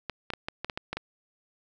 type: clicks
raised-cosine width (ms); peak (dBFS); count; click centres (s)
0.3; -16; 9; 0.097 / 0.303 / 0.336 / 0.485 / 0.646 / 0.698 / 0.775 / 0.93 / 0.97
effects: none